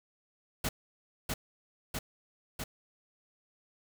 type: noise with echo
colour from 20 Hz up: pink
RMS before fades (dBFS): -32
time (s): 0.64-0.69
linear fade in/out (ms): 5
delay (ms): 650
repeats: 3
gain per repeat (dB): -2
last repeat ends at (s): 2.64
effects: none